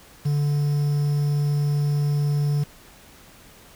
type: tone with quantisation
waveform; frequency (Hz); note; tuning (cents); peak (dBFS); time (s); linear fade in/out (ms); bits
triangle; 145.2; D3; -19; -17; 0.25-2.64; 10; 7
effects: pink hiss -49 dBFS RMS until 3.75 s